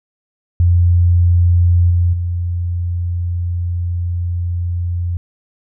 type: tone with level steps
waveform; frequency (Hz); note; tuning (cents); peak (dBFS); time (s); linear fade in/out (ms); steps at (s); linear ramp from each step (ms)
sine; 87.31; F2; 0; -8 / -10 / -16; 0.6-5.17; 0; 1.9 / 2.13; 5
effects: none